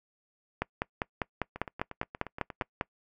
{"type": "two click trains", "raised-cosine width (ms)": 0.5, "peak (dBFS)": [-13, -24], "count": [12, 10], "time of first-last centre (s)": [[0.62, 2.811], [1.56, 2.62]], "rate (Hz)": [5.02, 8.49], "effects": ["noise-tail reverb RT60 0.1 s tail -25 dB re dry"]}